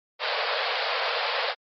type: band-pass noise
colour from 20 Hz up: pink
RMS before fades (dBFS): -27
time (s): 0.19-1.55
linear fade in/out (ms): 50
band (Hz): 460 to 4900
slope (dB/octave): 96
effects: MP3 48 kbps